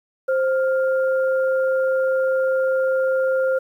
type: tone pair together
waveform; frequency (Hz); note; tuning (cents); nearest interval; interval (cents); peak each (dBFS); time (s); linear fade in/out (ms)
sine; 525 / 1400; C5 / F6; +6 / +4; octave + perfect fourth; 1698; -17 / -27; 0.28-3.59; 10
effects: 9-bit